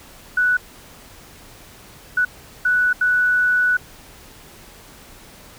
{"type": "tone bursts at uneven times", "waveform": "sine", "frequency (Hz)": 1480, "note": "F#6", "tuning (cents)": 0, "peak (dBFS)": -14, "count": 4, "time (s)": [[0.37, 0.57], [2.17, 2.25], [2.65, 2.93], [3.01, 3.77]], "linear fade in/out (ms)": 5, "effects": ["pink hiss -44 dBFS RMS until 5.58 s"]}